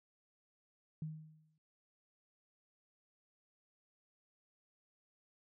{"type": "tone with exponential decay", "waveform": "sine", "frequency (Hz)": 156.2, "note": "D#3", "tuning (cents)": 7, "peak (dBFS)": -37, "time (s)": [1.02, 1.58], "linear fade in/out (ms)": 2, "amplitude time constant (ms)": 120, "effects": []}